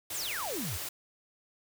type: band-stop noise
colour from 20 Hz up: white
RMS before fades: -38 dBFS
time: 0.1-0.89 s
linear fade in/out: 5 ms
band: 190 to 270 Hz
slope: 96 dB/octave
type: exponential sweep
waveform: sine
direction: down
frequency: 9500 to 71 Hz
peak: -35 dBFS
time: 0.13-0.78 s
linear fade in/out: 20 ms
effects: none